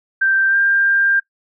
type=tone with pitch glide; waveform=sine; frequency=1568 to 1593.6 Hz; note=G6 to G6; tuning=0 to +28 cents; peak=-12 dBFS; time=0.21-1.2 s; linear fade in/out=10 ms; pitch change=+28 cents; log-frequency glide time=0.49-0.56 s; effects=noise-tail reverb RT60 0.1 s tail -19 dB re dry